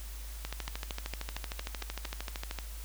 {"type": "two click trains", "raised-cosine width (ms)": 0.2, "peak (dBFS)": [-23, -19], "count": [7, 29], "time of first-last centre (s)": [[0.68, 2.05], [0.45, 2.587]], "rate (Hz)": [4.38, 13.1], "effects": ["added 52 Hz sine -40 dBFS peak until 2.84 s", "white hiss -50 dBFS RMS until 2.84 s"]}